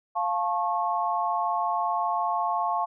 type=chord; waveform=sine; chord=F augmented; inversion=none; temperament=just; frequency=698.5 / 873.1 / 1091.3 Hz; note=F5 / A5 / C#6; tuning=0 / -14 / -27 cents; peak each=-28 dBFS; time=0.15-2.86 s; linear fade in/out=20 ms; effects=none